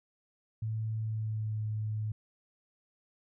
sine tone with pitch glide, 110.2 to 107.75 Hz, A2 to A2, +3 to -36 cents, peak -31 dBFS, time 0.62-2.12 s, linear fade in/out 5 ms, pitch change -39 cents, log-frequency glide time 0.99-1.61 s, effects none

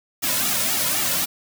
white noise with flanger, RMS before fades -22 dBFS, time 0.22-1.26 s, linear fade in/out 20 ms, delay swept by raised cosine 1.9 to 2.59 ms, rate 3.9 Hz, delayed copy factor -0.95, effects none

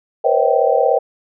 sine tone cluster, 475.2 / 512 / 549 / 639 / 777 Hz, A#4 / C5 / C#5 / D#5 / G5, +33 / -38 / -17 / +46 / -16 cents, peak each -18 dBFS, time 0.24-0.99 s, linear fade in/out 10 ms, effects none

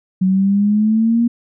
sine exponential sweep, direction up, 185 to 238 Hz, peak -11 dBFS, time 0.21-1.28 s, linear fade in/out 10 ms, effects none

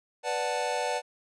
square chord, B minor seventh, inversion none, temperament equal, 493.9 / 587.3 / 740 / 880 Hz, B4 / D5 / F#5 / A5, 0 / 0 / 0 / 0 cents, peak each -34 dBFS, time 0.23-1.02 s, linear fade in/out 50 ms, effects resampled to 22050 Hz

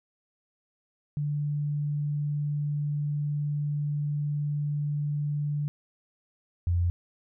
sine tone pair in turn, 146.83 / 87.03 Hz, D3 / F2, 0 / -6 cents, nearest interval major sixth, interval 906 cents, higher first, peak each -26 / -22 dBFS, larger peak second, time 1.17-5.68 / 6.67-6.9 s, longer first, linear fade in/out 0 ms, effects none

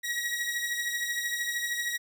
sawtooth beating tone pair, 1905 / 1918 Hz, A#6 / A#6, +37 / +49 cents, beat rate 13 Hz, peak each -27 / -32 dBFS, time 0.03-1.98 s, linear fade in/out 20 ms, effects none

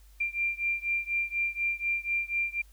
sine beating tone pair, 2375 / 2379.1 Hz, D7 / D7, +19 / +22 cents, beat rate 4.1 Hz, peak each -30 / -31 dBFS, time 0.2-2.62 s, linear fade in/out 10 ms, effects added 50 Hz sine -52 dBFS peak until 2.72 s + white hiss -64 dBFS RMS until 2.72 s

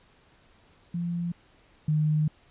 sine tone pair in turn, 172.3 / 153.01 Hz, F3 / D#3, -23 / -29 cents, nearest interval major second, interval 206 cents, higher first, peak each -27 / -21 dBFS, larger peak second, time 0.94-1.32 / 1.88-2.28 s, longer second, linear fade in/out 5 ms, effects pink hiss -60 dBFS RMS until 2.5 s + resampled to 8000 Hz

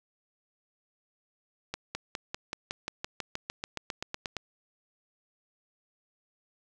accelerating click train, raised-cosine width 0.2 ms, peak -16 dBFS, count 18, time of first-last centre 1.74-4.367 s, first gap 210 ms, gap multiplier 0.96, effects none

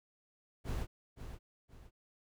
brown noise with echo, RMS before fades -37 dBFS, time 0.64-0.87 s, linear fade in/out 50 ms, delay 520 ms, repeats 2, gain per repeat -9 dB, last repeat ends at 1.91 s, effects none

